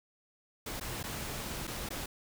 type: noise with dropouts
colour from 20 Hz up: pink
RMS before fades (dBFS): -39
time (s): 0.66-2.06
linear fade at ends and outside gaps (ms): 5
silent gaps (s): 0.799-0.809 / 1.03-1.038 / 1.671-1.675 / 1.89-1.904
effects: none